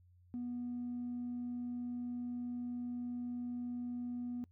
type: tone with tanh clipping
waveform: triangle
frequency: 243.8 Hz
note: B3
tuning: 22 cents flat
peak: -38 dBFS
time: 0.34-4.44 s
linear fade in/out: 0 ms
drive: 5 dB
effects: noise-tail reverb RT60 0.1 s tail -24 dB re dry + added 89 Hz sine -62 dBFS peak until 4.51 s